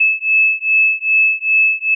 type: beating tone pair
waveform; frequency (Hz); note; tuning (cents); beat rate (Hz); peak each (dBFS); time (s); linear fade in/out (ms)
sine; 2605 / 2607.5; E7 / E7; -21 / -19; 2.5; -14; 0-1.95; 10
effects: none